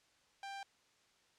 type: tone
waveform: sawtooth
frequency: 790 Hz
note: G5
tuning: 13 cents sharp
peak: -40 dBFS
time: 0.43-0.63 s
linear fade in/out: 2 ms
effects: white hiss -71 dBFS RMS until 1.38 s + low-pass 6000 Hz 12 dB/octave